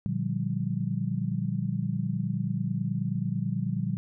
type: chord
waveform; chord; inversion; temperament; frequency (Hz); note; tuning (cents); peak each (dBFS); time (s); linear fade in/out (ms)
sine; G minor seventh; first; just; 117.6 / 147 / 176.4 / 196; Bb2 / D3 / F3 / G3; +16 / +2 / +18 / 0; -32; 0.06-3.97; 0
effects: none